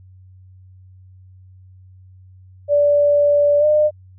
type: tone with pitch glide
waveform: sine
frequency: 581 to 604.3 Hz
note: D5 to D5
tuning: -19 to +49 cents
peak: -11 dBFS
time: 2.68-3.91 s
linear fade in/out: 50 ms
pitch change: +68 cents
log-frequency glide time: 3.59-3.65 s
effects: added 93 Hz sine -42 dBFS peak until 4.18 s